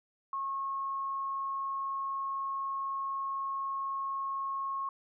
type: tone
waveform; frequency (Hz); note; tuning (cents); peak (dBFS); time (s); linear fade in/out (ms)
sine; 1089; C#6; -31; -32; 0.33-4.89; 2
effects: none